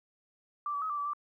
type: tone with pitch steps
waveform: sine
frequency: 1173 / 1147 / 1273 / 1173 / 1152 / 1174 Hz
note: D6 / D6 / D#6 / D6 / D6 / D6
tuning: -2 / -41 / +39 / -2 / -34 / -1 cents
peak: -31 dBFS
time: 0.66-1.134 s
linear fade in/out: 2 ms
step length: 79 ms
effects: 12-bit